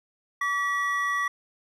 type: tone pair together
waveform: triangle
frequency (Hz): 1148 / 1934.3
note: D6 / B6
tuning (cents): -40 / -37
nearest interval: major sixth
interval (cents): 903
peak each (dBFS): -25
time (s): 0.41-1.28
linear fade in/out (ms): 5
effects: none